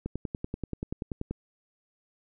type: click train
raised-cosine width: 3 ms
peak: -19 dBFS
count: 14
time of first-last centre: 0.06-1.31 s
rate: 10.4 Hz
effects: none